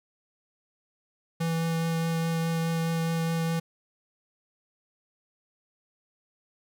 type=tone with vibrato; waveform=square; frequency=164.81 Hz; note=E3; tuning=in tune; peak=-26 dBFS; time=1.4-3.6 s; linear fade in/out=10 ms; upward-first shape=triangle; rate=4.8 Hz; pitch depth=10 cents each way; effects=11-bit